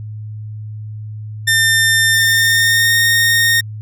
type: tone with pitch glide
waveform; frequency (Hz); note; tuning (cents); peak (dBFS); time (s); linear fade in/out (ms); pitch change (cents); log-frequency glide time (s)
sawtooth; 1800 to 1844.2; A6 to A#6; +39 to -19; -7; 1.47-3.61; 10; +42; 2.12-2.96
effects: added 107 Hz sine -25 dBFS peak until 3.81 s